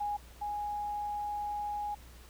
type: tone pair in turn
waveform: sine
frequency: 825 / 828.4 Hz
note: G#5 / G#5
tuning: -12 / -5 cents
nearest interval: unison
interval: 7 cents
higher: second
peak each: -31 / -33 dBFS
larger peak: first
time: 0-0.17 / 0.41-1.95 s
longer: second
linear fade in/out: 10 ms
effects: added 60 Hz sine -52 dBFS peak until 2.29 s + pink hiss -57 dBFS RMS until 2.29 s